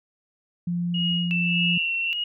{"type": "tone", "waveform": "sine", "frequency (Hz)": 174.1, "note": "F3", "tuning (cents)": -5, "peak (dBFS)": -23, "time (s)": [0.67, 1.78], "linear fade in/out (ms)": 5}
{"type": "tone with tremolo", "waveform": "sine", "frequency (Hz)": 2878, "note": "F#7", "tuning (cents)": -49, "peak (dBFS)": -23, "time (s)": [0.94, 2.24], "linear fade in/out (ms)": 5, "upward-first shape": "sine", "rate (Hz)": 1.7, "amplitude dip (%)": 95}
{"type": "tone with pitch glide", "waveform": "sine", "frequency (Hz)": [2662, 2716], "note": ["E7", "F7"], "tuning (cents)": [16, -49], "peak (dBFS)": -23, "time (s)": [1.31, 2.13], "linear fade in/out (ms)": 0, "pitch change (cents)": 35, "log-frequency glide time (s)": [1.7, 1.8]}
{"effects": []}